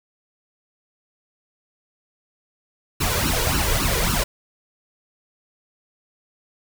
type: noise with flanger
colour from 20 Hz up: pink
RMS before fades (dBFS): -21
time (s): 3-4.24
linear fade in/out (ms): 10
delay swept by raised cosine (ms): 0.71 to 2.11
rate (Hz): 3.6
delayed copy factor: +0.8
effects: none